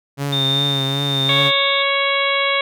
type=tone with vibrato; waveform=sawtooth; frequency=138.59 Hz; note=C#3; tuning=in tune; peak=-16 dBFS; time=0.17-1.52 s; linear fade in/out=50 ms; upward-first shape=triangle; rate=2.6 Hz; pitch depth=52 cents each way
type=tone with tremolo; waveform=sine; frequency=3625 Hz; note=A#7; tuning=49 cents flat; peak=-16 dBFS; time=0.32-1.83 s; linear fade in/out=10 ms; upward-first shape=sine; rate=1.2 Hz; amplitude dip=50%
type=harmonic tone; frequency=555 Hz; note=C#5; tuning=2 cents sharp; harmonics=1 / 2 / 3 / 4 / 5 / 6 / 7; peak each=-22 / -22 / -27 / -20 / -27 / -23 / -27 dBFS; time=1.29-2.61 s; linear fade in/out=2 ms
effects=none